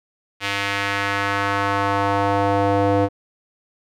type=tone with band-pass filter sweep; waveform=square; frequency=100 Hz; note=G2; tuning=35 cents sharp; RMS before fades=-20 dBFS; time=0.4-3.09 s; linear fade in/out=50 ms; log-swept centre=2600 to 520 Hz; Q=1.4; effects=none